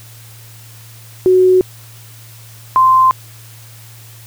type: tone pair in turn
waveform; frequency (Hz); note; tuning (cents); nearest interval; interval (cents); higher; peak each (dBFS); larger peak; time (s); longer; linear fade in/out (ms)
sine; 370 / 1041.1; F#4 / C6; 0 / -9; octave + tritone; 1791; second; -6; neither; 1.26-1.61 / 2.76-3.11; neither; 0
effects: added 113 Hz sine -37 dBFS peak until 4.26 s + white hiss -41 dBFS RMS until 4.26 s